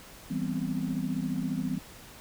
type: chord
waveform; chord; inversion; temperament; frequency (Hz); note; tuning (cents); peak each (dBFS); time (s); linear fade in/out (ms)
sine; C major seventh; first; equal; 164.81 / 196 / 246.9 / 261.6; E3 / G3 / B3 / C4; 0 / 0 / 0 / 0; -34; 0.3-1.79; 10
effects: pink hiss -49 dBFS RMS until 2.2 s